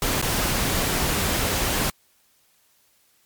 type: noise with dropouts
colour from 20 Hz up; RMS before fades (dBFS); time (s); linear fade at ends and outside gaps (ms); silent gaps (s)
pink; -23; 0.02-1.9; 2; 0.216-0.225
effects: white hiss -62 dBFS RMS until 3.25 s + MP3 96 kbps